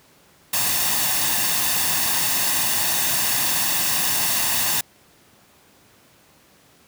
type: noise with comb filter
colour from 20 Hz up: white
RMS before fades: -21 dBFS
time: 0.53-4.81 s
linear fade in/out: 5 ms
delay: 1.1 ms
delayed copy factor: +0.55
effects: pink hiss -54 dBFS RMS until 6.87 s + high-pass 100 Hz 12 dB/octave